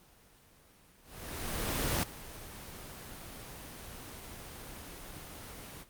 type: noise with ADSR envelope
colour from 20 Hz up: pink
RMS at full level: -30 dBFS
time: 1.03-5.85 s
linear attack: 1000 ms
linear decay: 4 ms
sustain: -16 dB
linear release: 36 ms
effects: pink hiss -61 dBFS RMS until 5.89 s + Opus 24 kbps

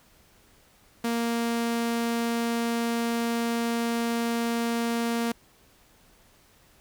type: tone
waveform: sawtooth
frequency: 233.1 Hz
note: A#3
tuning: in tune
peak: -21 dBFS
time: 1.04-5.32 s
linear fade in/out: 5 ms
effects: pink hiss -59 dBFS RMS until 6.8 s

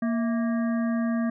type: harmonic tone with a mistuned harmonic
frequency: 233.1 Hz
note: A#3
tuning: in tune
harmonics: 1 / 3 / 5 / 7 / 8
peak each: -23 / -34 / -39 / -41 / -44 dBFS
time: 0.02-1.3 s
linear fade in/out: 5 ms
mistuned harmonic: 3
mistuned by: -110 cents
effects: none

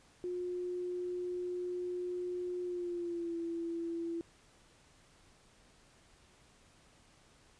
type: tone with pitch glide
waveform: sine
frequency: 358 to 336 Hz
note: F4 to E4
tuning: +43 to +33 cents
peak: -35 dBFS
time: 0.24-4.21 s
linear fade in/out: 0 ms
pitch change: -110 cents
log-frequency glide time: 2.63-3.37 s
effects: pink hiss -64 dBFS RMS until 7.59 s + resampled to 22050 Hz

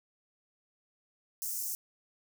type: high-pass noise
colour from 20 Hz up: white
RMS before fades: -36 dBFS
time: 1.42-1.75 s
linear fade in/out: 0 ms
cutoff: 5500 Hz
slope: 48 dB/octave
effects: none

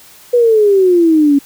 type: exponential sweep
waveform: sine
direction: down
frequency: 493.9 to 276.4 Hz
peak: -6 dBFS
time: 0.33-1.39 s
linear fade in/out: 10 ms
effects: white hiss -41 dBFS RMS until 1.45 s

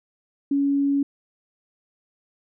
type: tone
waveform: sine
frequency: 280.4 Hz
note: C#4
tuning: 20 cents sharp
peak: -18 dBFS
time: 0.51-1.03 s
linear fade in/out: 5 ms
effects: none

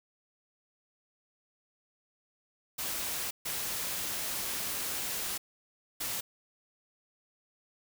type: noise bursts at uneven times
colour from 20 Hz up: white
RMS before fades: -35 dBFS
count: 3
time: 2.78-3.31 / 3.45-5.38 / 6-6.21 s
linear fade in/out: 10 ms
effects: none

